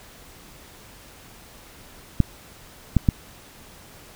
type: clicks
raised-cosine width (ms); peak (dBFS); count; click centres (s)
5; -3; 3; 2.203 / 2.967 / 3.088
effects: pink hiss -47 dBFS RMS until 4.15 s